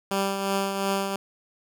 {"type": "tone with tremolo", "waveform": "10% pulse", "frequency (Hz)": 196, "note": "G3", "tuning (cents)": 0, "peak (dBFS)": -14, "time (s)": [0.11, 1.16], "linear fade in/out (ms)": 2, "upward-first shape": "triangle", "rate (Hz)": 2.8, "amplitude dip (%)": 50, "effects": []}